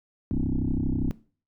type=tone with frequency modulation; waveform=sine; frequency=126.6 Hz; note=B2; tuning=43 cents sharp; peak=-22 dBFS; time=0.31-1.11 s; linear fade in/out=0 ms; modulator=32.4 Hz; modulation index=5.4; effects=noise-tail reverb RT60 0.4 s tail -19 dB re dry + tanh soft clip ceiling -18 dBFS